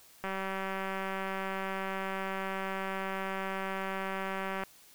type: click train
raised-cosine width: 0.5 ms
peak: -21 dBFS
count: 845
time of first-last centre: 0.24-4.636 s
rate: 192 Hz
effects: white hiss -58 dBFS RMS until 4.94 s

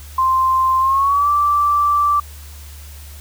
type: tone with pitch glide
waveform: sine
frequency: 1046.5 to 1167.9 Hz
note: C6 to D6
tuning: 0 to -10 cents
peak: -12 dBFS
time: 0.18-2.2 s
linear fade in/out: 5 ms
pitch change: +190 cents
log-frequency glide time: 0.79-1.29 s
effects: added 73 Hz sine -34 dBFS peak until 3.2 s + white hiss -42 dBFS RMS until 3.2 s

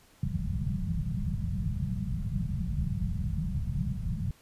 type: low-pass noise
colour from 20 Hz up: white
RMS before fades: -31 dBFS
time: 0.23-4.31 s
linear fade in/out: 2 ms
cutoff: 200 Hz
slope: 96 dB/octave
effects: pink hiss -60 dBFS RMS until 4.41 s + resampled to 32000 Hz

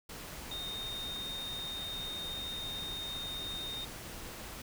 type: tone in noise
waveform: sine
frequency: 3682 Hz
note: A#7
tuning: 22 cents flat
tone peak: -38 dBFS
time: 0.51-3.85 s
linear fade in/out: 5 ms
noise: pink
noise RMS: -45 dBFS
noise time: 0.09-4.62 s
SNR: +4 dB
effects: none

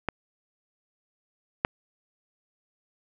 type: clicks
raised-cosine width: 0.5 ms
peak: -11 / -6 dBFS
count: 2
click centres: 0.087 / 1.649 s
effects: none

